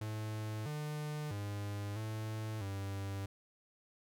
45% pulse tone with pitch steps, 108.1 / 150.3 / 102.2 / 109.1 / 98.4 Hz, A2 / D3 / G#2 / A2 / G2, -30 / +40 / -27 / -14 / +7 cents, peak -38 dBFS, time 0.01-3.26 s, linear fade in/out 5 ms, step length 650 ms, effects none

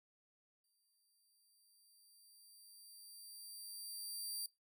15% pulse tone with exponential growth, 4699 Hz, D8, in tune, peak -34 dBFS, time 0.64-4.46 s, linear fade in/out 2 ms, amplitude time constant 830 ms, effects noise-tail reverb RT60 0.2 s tail -18 dB re dry

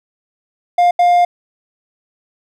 triangle tone bursts at uneven times, 705 Hz, F5, 16 cents sharp, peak -6 dBFS, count 2, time 0.78-0.91 / 0.99-1.25 s, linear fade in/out 5 ms, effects none

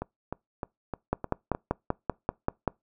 two click trains, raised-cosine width 1 ms, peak -18 / -11 dBFS, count 6 / 9, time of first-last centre 0.02-1.549 / 1.13-2.677 s, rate 3.27 / 5.17 Hz, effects noise-tail reverb RT60 0.2 s tail -25 dB re dry

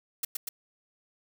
blue noise with echo, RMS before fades -30 dBFS, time 0.23-0.25 s, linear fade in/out 5 ms, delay 120 ms, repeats 2, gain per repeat -2 dB, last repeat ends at 0.49 s, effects none

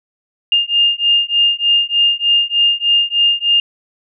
sine beating tone pair, 2816 / 2819.3 Hz, F7 / F7, +14 / +16 cents, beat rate 3.3 Hz, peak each -14 dBFS, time 0.52-3.6 s, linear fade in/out 2 ms, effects none

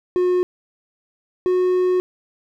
triangle tone pair in turn, 361.4 / 365.2 Hz, F#4 / F#4, -41 / -23 cents, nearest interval unison, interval 18 cents, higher second, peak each -13 dBFS, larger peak neither, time 0.16-0.43 / 1.46-2 s, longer second, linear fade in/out 0 ms, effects none

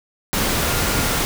sine tone in noise, 1410 Hz, F6, 16 cents sharp, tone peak -31 dBFS, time 0.65-1.17 s, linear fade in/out 0 ms, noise pink, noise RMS -20 dBFS, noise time 0.33-1.25 s, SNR -14 dB, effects none

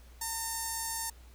5% pulse tone with notch filter, 909 Hz, A#5, 44 cents flat, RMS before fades -36 dBFS, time 0.21-1.1 s, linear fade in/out 5 ms, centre 3000 Hz, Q 0.51, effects added 60 Hz sine -51 dBFS peak until 1.34 s + pink hiss -61 dBFS RMS until 1.34 s

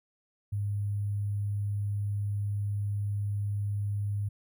sine tone with sample-and-hold, 102 Hz, G#2, 31 cents flat, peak -28 dBFS, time 0.52-4.29 s, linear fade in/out 10 ms, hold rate 11025 Hz, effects none

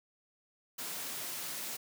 white high-pass noise, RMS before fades -40 dBFS, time 0.78-1.77 s, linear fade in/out 10 ms, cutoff 120 Hz, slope 96 dB/octave, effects none

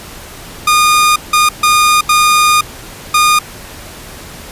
sawtooth tone bursts at uneven times, 1221 Hz, D#6, 33 cents flat, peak -3 dBFS, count 5, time 0.67-1.16 / 1.33-1.49 / 1.63-2.01 / 2.09-2.61 / 3.14-3.39 s, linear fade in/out 5 ms, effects pink hiss -31 dBFS RMS until 4.51 s + resampled to 32000 Hz

